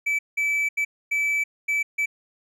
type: tone bursts at uneven times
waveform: triangle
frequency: 2308 Hz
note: D7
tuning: 31 cents flat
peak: -19 dBFS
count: 6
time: 0.06-0.19 / 0.37-0.69 / 0.77-0.85 / 1.11-1.44 / 1.68-1.83 / 1.98-2.06 s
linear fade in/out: 10 ms
effects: none